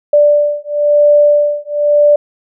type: beating tone pair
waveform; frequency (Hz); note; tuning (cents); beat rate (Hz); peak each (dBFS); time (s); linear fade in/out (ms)
sine; 587.3 / 588.29; D5 / D5; 0 / +3; 0.99; -10; 0.13-2.16; 5
effects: none